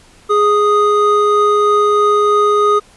triangle tone pair together, 415.3 / 1242.8 Hz, G#4 / D#6, 0 / -2 cents, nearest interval octave + perfect fifth, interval 1898 cents, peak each -10 dBFS, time 0.29-2.8 s, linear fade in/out 20 ms, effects pink hiss -46 dBFS RMS until 2.96 s + resampled to 24000 Hz

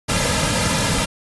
pink noise with comb filter, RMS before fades -19 dBFS, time 0.08-1.06 s, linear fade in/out 20 ms, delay 2.7 ms, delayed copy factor -0.75, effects resampled to 24000 Hz

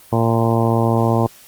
harmonic tone, 114.9 Hz, A#2, 25 cents flat, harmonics 1 / 2 / 3 / 4 / 5 / 6 / 7 / 8 / 9, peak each -17 / -20 / -22 / -23 / -24 / -25 / -25 / -26 / -27 dBFS, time 0.12-1.27 s, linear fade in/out 10 ms, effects white hiss -45 dBFS RMS until 1.47 s + Opus 32 kbps

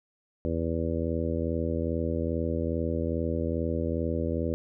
harmonic tone, 82.41 Hz, E2, in tune, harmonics 1 / 2 / 3 / 4 / 5 / 6 / 7, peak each -31 / -35 / -33 / -34 / -37 / -34 / -37 dBFS, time 0.45-4.54 s, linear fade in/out 0 ms, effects none

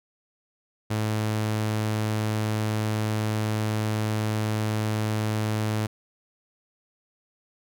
sawtooth tone, 108 Hz, A2, 32 cents flat, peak -20 dBFS, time 0.9-5.87 s, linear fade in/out 10 ms, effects none

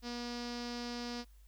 sawtooth tone with low-pass filter, 240.5 Hz, B3, 46 cents flat, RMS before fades -41 dBFS, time 0.02-1.25 s, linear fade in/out 50 ms, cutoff 5000 Hz, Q 4.6, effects added 50 Hz sine -56 dBFS peak until 1.47 s + white hiss -72 dBFS RMS until 1.47 s

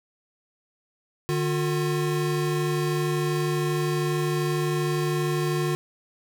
square tone pair together, 150.4 / 358.5 Hz, D3 / F4, +42 / +45 cents, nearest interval octave + minor third, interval 1503 cents, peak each -26 / -27 dBFS, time 1.29-5.75 s, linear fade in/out 0 ms, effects none

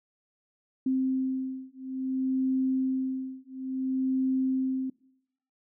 sine beating tone pair, 261.6 / 262.18 Hz, C4 / C4, 0 / +4 cents, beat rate 0.58 Hz, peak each -29 dBFS, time 0.86-4.9 s, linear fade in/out 5 ms, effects noise-tail reverb RT60 0.8 s tail -23 dB re dry

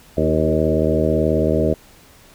harmonic tone with a mistuned harmonic, 78.4 Hz, D#2, 14 cents sharp, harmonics 1 / 2 / 3 / 4 / 5 / 6 / 7 / 8, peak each -23 / -23 / -23 / -23 / -23 / -23 / -23 / -23 dBFS, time 0.17-1.74 s, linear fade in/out 5 ms, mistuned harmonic 5, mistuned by -20 cents, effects pink hiss -48 dBFS RMS until 2.34 s

